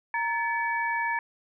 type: tone cluster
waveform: sine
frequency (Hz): 931 / 1734 / 2272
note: A#5 / A6 / C#7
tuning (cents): -2 / -26 / +42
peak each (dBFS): -28 / -29 / -34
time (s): 0.14-1.19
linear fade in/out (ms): 2
effects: none